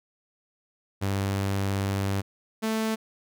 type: tone pair in turn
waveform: sawtooth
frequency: 98.3 / 220.7 Hz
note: G2 / A3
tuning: +5 / +5 cents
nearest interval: octave + major second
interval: 1400 cents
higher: second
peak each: -21 dBFS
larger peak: neither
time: 1.01-2.22 / 2.62-2.96 s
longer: first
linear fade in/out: 20 ms
effects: none